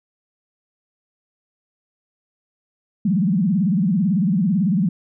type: tone with vibrato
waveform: sine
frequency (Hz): 188.6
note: F#3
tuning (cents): +33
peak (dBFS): -15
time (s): 3.05-4.89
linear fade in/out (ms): 5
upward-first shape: sine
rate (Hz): 18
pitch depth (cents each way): 250
effects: none